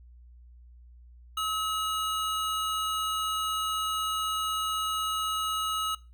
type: tone pair together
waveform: square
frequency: 1284 / 2882 Hz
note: E6 / F#7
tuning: -46 / -46 cents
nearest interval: octave + major second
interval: 1400 cents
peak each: -30 / -34 dBFS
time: 1.37-5.95 s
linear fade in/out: 5 ms
effects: noise-tail reverb RT60 0.3 s tail -20 dB re dry + added 60 Hz sine -49 dBFS peak until 6.13 s